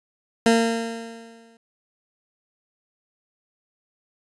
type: tone with exponential decay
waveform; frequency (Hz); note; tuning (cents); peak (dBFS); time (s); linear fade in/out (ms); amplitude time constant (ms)
20% pulse; 229.1; A#3; -30; -8; 0.46-1.57; 2; 240
effects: resampled to 24000 Hz